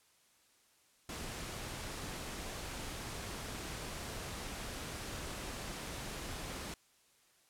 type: noise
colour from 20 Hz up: pink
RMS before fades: -43 dBFS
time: 1.09-6.74 s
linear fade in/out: 2 ms
effects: white hiss -69 dBFS RMS until 7.49 s + low-pass 11000 Hz 12 dB/octave